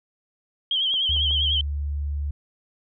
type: tone with vibrato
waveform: sine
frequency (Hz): 3152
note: G7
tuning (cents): +9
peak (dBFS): -20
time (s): 0.71-1.61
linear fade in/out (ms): 2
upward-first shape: triangle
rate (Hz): 10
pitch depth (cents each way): 95
type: clicks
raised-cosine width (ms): 1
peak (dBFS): -30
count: 3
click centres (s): 0.94 / 1.165 / 1.31
type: tone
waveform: sine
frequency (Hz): 72.3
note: D2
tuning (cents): -27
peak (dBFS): -24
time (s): 1.09-2.31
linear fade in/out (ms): 5
effects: none